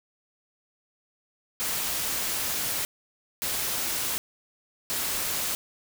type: noise bursts at uneven times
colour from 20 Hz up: white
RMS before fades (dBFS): -29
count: 3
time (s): 1.6-2.85 / 3.42-4.18 / 4.9-5.55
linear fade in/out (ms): 0
effects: none